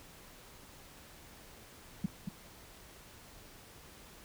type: tone with echo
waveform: sine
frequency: 186.5 Hz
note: F#3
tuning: 14 cents sharp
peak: -27 dBFS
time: 2.04-2.06 s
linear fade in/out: 5 ms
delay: 230 ms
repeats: 1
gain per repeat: -6 dB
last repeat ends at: 2.29 s
effects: pink hiss -55 dBFS RMS until 4.24 s